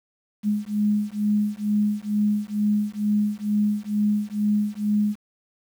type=beating tone pair; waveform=sine; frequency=207.7 / 209.9 Hz; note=G#3 / G#3; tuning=0 / +19 cents; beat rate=2.2 Hz; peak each=-23 dBFS; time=0.43-5.16 s; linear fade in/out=50 ms; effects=8-bit